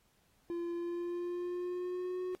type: tone with pitch glide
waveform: triangle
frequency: 343.2 to 365.7 Hz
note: F4 to F#4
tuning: -30 to -20 cents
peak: -33 dBFS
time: 0.5-2.35 s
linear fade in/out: 0 ms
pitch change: +110 cents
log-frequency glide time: 0.75-2.22 s
effects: pink hiss -72 dBFS RMS until 2.4 s + AAC 48 kbps